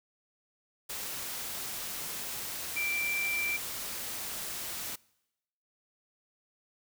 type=tone in noise; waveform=sine; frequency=2349 Hz; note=D7; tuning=in tune; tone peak=-30 dBFS; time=2.76-3.57 s; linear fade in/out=10 ms; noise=white; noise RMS=-38 dBFS; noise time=0.89-4.96 s; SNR=+5 dB; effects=noise-tail reverb RT60 0.9 s tail -24 dB re dry